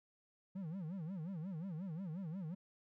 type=tone with vibrato; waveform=triangle; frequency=174.61 Hz; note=F3; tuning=in tune; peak=-39 dBFS; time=0.55-2.55 s; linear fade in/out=10 ms; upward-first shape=sine; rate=5.6 Hz; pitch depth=230 cents each way; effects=none